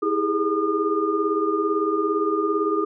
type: tone cluster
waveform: sine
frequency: 323.5 / 402 / 419.7 / 1215 Hz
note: E4 / G4 / G#4 / D#6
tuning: -32 / +44 / +18 / -42 cents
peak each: -25 dBFS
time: 0.02-2.85 s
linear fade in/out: 10 ms
effects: none